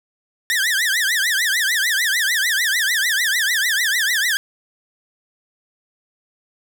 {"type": "tone with vibrato", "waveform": "sawtooth", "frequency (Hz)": 1760, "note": "A6", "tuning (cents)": 0, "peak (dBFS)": -13, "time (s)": [0.5, 4.37], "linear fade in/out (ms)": 0, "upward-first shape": "triangle", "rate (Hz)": 6.7, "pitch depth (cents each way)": 260, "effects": ["8-bit"]}